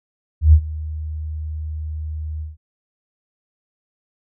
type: tone with ADSR envelope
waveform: sine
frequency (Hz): 77.4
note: D#2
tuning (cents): -9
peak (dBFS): -4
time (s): 0.41-2.57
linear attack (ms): 120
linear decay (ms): 70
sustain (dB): -20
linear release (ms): 160
effects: none